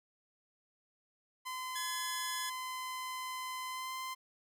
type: tone with pitch glide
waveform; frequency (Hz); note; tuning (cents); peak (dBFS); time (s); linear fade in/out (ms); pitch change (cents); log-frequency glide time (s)
sawtooth; 1025 to 1037.5; C6 to C6; -36 to -15; -35; 1.45-4.15; 20; +21; 3.69-3.92
type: tone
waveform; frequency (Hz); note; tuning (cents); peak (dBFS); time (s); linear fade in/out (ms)
10% pulse; 1700; G#6; +40; -29; 1.75-2.5; 10
effects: none